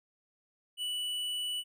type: tone with tanh clipping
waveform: triangle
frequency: 2960 Hz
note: F#7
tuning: in tune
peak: -34 dBFS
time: 0.77-1.64 s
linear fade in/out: 50 ms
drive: 14 dB
effects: none